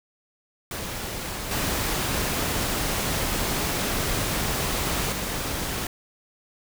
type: noise with level steps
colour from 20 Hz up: pink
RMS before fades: -32 / -26 / -29 dBFS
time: 0.71-5.87 s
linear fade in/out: 2 ms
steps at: 1.51 / 5.12 s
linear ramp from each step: 2 ms
effects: none